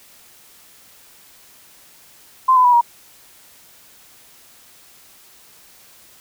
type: tone with pitch steps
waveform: sine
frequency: 1039 / 1008.3 / 978.4 / 949.5 Hz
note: C6 / B5 / B5 / A#5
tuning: -12 / +36 / -16 / +32 cents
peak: -9 dBFS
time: 2.48-2.812 s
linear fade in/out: 10 ms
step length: 83 ms
effects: white hiss -48 dBFS RMS until 6.2 s